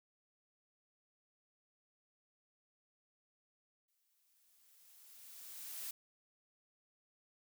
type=noise with exponential growth; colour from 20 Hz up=blue; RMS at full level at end=-43 dBFS; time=3.88-5.91 s; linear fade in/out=5 ms; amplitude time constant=440 ms; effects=none